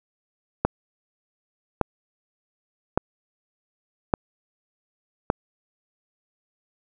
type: click train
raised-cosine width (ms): 1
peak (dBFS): -4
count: 5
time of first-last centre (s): 0.65-5.301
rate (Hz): 0.86
effects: none

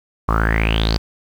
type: tone with low-pass filter sweep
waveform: sawtooth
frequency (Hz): 55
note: A1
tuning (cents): 0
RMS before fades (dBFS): -17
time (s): 0.28-0.98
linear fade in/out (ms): 10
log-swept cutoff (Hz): 1100 to 5000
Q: 9.3
effects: 7-bit

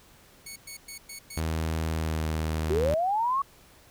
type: tone bursts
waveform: 10% pulse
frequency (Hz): 2218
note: C#7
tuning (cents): 0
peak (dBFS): -30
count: 5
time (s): 0.46-1.4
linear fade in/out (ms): 5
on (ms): 100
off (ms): 110
type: tone with pitch glide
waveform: sawtooth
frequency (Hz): 80.2 to 78.82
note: E2 to D#2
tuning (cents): -47 to +23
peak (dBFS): -23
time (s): 1.37-2.94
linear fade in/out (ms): 0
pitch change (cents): -30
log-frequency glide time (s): 1.93-2.23
type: linear sweep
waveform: sine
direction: up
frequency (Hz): 357.4 to 1131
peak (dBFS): -23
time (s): 2.7-3.42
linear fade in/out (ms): 5
effects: pink hiss -56 dBFS RMS until 3.9 s

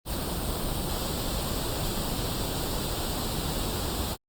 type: noise with comb filter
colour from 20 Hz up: pink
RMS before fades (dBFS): -30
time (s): 0.05-4.17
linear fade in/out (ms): 50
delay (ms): 0.24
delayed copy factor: +0.65
effects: Opus 32 kbps

